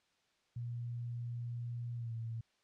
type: tone with pitch glide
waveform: sine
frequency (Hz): 119.4 to 114.27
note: A#2 to A#2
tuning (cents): +42 to -34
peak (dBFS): -38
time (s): 0.56-2.41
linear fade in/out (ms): 5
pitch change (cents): -76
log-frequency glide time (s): 1.96-2.13
effects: white hiss -75 dBFS RMS until 2.63 s + low-pass 5000 Hz 12 dB/octave